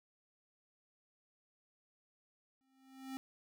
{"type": "tone with exponential growth", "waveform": "square", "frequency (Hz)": 264.9, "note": "C4", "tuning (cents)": 22, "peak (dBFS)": -40, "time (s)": [2.61, 3.17], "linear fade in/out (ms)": 0, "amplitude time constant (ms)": 120, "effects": []}